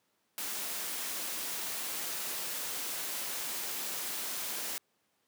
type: noise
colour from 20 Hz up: white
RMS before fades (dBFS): -37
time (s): 0.38-4.78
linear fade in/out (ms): 0
effects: pink hiss -75 dBFS RMS until 5.27 s + high-pass 200 Hz 12 dB/octave